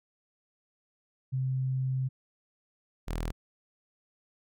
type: tone pair in turn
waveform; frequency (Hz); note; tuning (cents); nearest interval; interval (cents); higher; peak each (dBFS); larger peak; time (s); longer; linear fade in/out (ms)
sine / sawtooth; 130.81 / 40.61; C3 / E1; 0 / -25; octave + minor sixth; 2025; first; -27 / -27; neither; 1.32-2.09 / 3.07-3.32; first; 20
effects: none

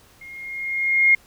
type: tone with level ramp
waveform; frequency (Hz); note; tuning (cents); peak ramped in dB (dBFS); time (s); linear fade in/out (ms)
sine; 2138; C7; +37; -38 to -10; 0.21-1.15; 5
effects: pink hiss -53 dBFS RMS until 1.26 s

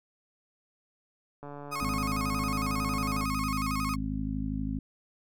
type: click train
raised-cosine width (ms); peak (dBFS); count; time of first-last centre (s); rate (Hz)
1; -29; 261; 1.43-3.236; 144
type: tone with vibrato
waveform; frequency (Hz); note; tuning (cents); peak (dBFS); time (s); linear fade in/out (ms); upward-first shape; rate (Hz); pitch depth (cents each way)
35% pulse; 1166; D6; -13; -30; 1.71-3.96; 20; square; 11; 120
type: harmonic tone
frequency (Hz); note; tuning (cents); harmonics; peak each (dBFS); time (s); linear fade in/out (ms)
52.4; G#1; +16; 1 / 2 / 3 / 4 / 5; -35 / -39 / -38 / -36 / -34; 1.81-4.79; 5
effects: none

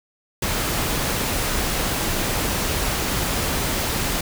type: noise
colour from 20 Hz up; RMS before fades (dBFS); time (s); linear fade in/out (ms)
pink; -23; 0.42-4.21; 5
effects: none

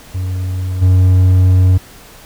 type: tone with level steps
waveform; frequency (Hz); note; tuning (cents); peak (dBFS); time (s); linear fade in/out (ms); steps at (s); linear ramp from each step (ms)
triangle; 92.4; F#2; -2; -14 / -4; 0.14-1.78; 10; 0.81; 20
effects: pink hiss -39 dBFS RMS until 2.25 s

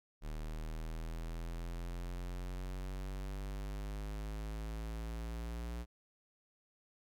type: exponential sweep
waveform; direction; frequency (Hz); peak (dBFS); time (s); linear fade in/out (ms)
square; up; 37.97 to 59.2; -40; 0.21-5.86; 50
effects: none

